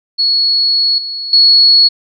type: tone with level steps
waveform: sine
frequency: 4363 Hz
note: C#8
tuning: 28 cents flat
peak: -9 / -19 / -4 dBFS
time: 0.18-1.89 s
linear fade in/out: 20 ms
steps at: 0.98 / 1.33 s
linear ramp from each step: 2 ms
effects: none